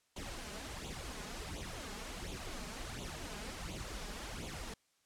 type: noise with flanger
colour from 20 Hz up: pink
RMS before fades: -44 dBFS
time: 0.16-4.74 s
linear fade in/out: 5 ms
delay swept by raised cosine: 0.28 to 4.88 ms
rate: 1.4 Hz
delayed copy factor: +0.7
effects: white hiss -75 dBFS RMS until 5.05 s + low-pass 9000 Hz 12 dB/octave